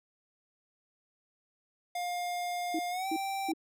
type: tone with pitch glide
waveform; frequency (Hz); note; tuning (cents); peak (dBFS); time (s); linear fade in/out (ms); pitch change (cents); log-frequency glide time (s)
square; 708 to 781.1; F5 to G5; +23 to -6; -33; 1.95-3.52; 5; +171; 2.9-3.09
type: tone bursts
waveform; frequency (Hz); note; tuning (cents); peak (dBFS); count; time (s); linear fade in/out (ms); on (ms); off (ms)
sine; 321.5; E4; -43; -30; 3; 2.74-3.536; 5; 52; 320
effects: none